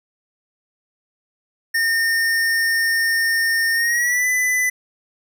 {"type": "tone with pitch glide", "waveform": "square", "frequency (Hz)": [1824, 2001], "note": ["A#6", "B6"], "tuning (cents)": [-38, 22], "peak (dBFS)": -17, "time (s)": [1.74, 4.7], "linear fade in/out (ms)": 10, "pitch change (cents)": 160, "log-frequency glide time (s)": [3.73, 4.27], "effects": []}